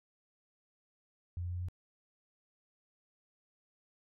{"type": "tone with pitch steps", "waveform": "sine", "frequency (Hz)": [87.5, 88.06, 88.62, 89.18, 89.75], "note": ["F2", "F2", "F2", "F2", "F2"], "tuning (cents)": [4, 15, 26, 37, 48], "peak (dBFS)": -35, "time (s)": [1.37, 1.685], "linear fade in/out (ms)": 0, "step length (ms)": 63, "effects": []}